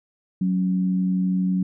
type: tone pair together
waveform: sine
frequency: 185.01 / 277.2 Hz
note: F#3 / C#4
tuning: 0 / 0 cents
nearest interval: perfect fifth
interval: 700 cents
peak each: -19 / -30 dBFS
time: 0.41-1.63 s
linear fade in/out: 5 ms
effects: none

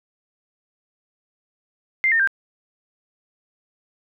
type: tone with pitch steps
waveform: sine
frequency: 2093 / 1822.1 / 1586.2 Hz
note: C7 / A#6 / G6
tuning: 0 / -40 / +20 cents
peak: -15 dBFS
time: 2.04-2.274 s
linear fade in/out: 0 ms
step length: 78 ms
effects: none

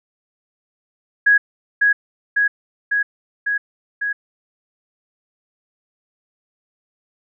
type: tone with echo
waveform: sine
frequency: 1661.2 Hz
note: G#6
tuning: in tune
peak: -9 dBFS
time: 1.26-1.38 s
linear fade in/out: 10 ms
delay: 550 ms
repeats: 5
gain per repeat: -2 dB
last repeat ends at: 4.13 s
effects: none

